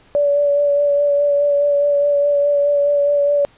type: tone with vibrato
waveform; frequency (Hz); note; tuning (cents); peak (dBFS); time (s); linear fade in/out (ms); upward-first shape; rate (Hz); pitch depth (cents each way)
sine; 575; D5; -37; -12; 0.15-3.45; 0; sine; 4.8; 17
effects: pink hiss -51 dBFS RMS until 3.57 s + resampled to 8000 Hz